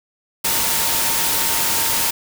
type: tone in noise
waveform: sine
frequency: 915 Hz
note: A#5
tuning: 32 cents flat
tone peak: -30 dBFS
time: 0.44-2.11 s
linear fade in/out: 10 ms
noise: white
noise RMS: -19 dBFS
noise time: 0.44-2.11 s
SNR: -14 dB
effects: none